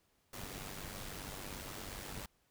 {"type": "noise with amplitude modulation", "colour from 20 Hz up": "pink", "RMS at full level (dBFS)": -43, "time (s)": [0.33, 2.26], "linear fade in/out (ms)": 5, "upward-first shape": "sine", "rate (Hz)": 97.1, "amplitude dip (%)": 60, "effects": ["pink hiss -75 dBFS RMS until 2.5 s"]}